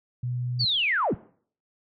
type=tone; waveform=sine; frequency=123.47 Hz; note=B2; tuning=in tune; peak=-26 dBFS; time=0.23-0.65 s; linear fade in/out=5 ms
type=linear sweep; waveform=sine; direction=down; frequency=4692 to 36.71 Hz; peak=-21 dBFS; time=0.59-1.15 s; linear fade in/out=20 ms
effects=noise-tail reverb RT60 0.5 s tail -19 dB re dry + MP3 64 kbps

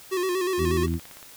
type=tone with vibrato; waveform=square; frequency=366.9 Hz; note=F#4; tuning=15 cents flat; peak=-24 dBFS; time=0.11-0.87 s; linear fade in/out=20 ms; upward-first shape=square; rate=8.3 Hz; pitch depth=54 cents each way
type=harmonic tone; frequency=83 Hz; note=E2; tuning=12 cents sharp; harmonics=1 / 2 / 3 / 4; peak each=-26 / -29 / -31 / -32 dBFS; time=0.57-1 s; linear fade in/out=50 ms
type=click train; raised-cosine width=0.3 ms; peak=-28 dBFS; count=11; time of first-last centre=0.65-1.228 s; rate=17.3 Hz
effects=white hiss -47 dBFS RMS until 1.36 s

